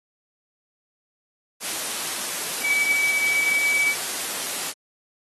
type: tone in noise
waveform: sine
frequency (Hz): 2288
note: D7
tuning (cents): -46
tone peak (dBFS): -19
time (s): 2.61-3.95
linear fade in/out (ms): 50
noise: white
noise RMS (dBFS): -28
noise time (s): 1.6-4.74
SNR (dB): +6
effects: high-pass 200 Hz 12 dB/octave + AAC 32 kbps